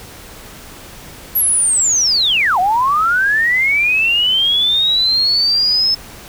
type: linear two-way sweep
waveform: sine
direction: down then up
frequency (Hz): 11780 to 703 to 5260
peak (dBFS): -11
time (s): 1.35-5.95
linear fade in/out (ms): 10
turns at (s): 2.59
effects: pink hiss -36 dBFS RMS until 6.28 s